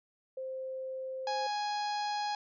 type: tone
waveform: sine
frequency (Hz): 523.3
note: C5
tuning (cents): 0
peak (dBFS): -36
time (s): 0.37-1.47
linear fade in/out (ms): 5
type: harmonic tone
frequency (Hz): 830.6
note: G#5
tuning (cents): 0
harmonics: 1 / 2 / 3 / 4 / 5 / 6 / 7 / 8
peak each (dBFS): -32 / -44 / -48 / -48 / -44 / -45 / -56 / -56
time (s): 1.27-2.35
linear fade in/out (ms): 2
effects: none